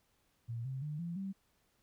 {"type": "tone with pitch steps", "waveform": "sine", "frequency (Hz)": [116.54, 132.33, 150.26, 170.62, 193.74], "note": ["A#2", "C3", "D3", "F3", "G3"], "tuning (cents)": [0, 20, 40, -40, -20], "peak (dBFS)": -37, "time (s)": [0.48, 1.33], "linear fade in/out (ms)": 20, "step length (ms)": 170, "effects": ["pink hiss -75 dBFS RMS until 1.82 s"]}